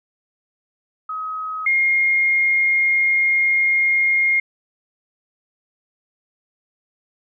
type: tone pair in turn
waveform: sine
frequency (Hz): 1269 / 2134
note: D#6 / C7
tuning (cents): +34 / +34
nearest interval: major sixth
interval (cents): 900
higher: second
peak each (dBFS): -24 / -14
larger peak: second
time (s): 1.09-1.66 / 1.66-4.4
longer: second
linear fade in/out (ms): 5
effects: none